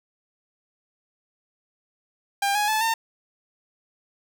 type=tone with pitch steps; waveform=sawtooth; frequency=799 / 832.9 / 868.3 / 905.2 Hz; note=G5 / G#5 / A5 / A5; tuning=+33 / +5 / -23 / +49 cents; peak=-17 dBFS; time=2.42-2.94 s; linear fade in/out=5 ms; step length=130 ms; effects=8-bit